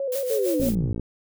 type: tone with vibrato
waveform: sine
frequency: 526 Hz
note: C5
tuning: 9 cents sharp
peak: -24 dBFS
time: 0-0.69 s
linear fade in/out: 2 ms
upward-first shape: square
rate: 6.5 Hz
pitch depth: 76 cents each way
type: noise with tremolo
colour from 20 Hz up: blue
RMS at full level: -32 dBFS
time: 0.12-0.75 s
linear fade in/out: 2 ms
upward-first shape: sine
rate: 6 Hz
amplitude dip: 75%
type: linear sweep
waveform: sine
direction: down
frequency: 466.2 to 87.31 Hz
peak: -22 dBFS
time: 0.3-0.93 s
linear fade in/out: 5 ms
type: click train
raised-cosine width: 3 ms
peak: -17 dBFS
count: 24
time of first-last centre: 0.6-0.997 s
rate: 58 Hz
effects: none